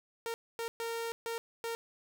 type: tone bursts at uneven times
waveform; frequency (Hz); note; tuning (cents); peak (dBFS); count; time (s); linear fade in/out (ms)
sawtooth; 460.7; A#4; -20; -31; 5; 0.26-0.34 / 0.59-0.68 / 0.8-1.12 / 1.26-1.38 / 1.64-1.75; 0
effects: none